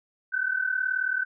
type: tone pair together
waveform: sine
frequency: 1499.4 / 1538 Hz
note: F#6 / G6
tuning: +23 / -33 cents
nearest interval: unison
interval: 44 cents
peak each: -27 dBFS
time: 0.32-1.25 s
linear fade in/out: 20 ms
effects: none